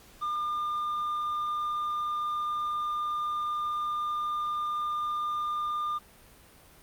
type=tone with tanh clipping; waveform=sine; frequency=1204 Hz; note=D6; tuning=43 cents sharp; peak=-29 dBFS; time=0.21-5.99 s; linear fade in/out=20 ms; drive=3 dB; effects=pink hiss -55 dBFS RMS until 6.82 s + Opus 48 kbps